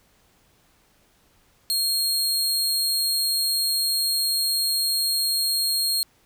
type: tone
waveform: sawtooth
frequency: 4251 Hz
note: C8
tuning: 27 cents sharp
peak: -18 dBFS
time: 1.7-6.03 s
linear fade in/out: 0 ms
effects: pink hiss -61 dBFS RMS until 6.25 s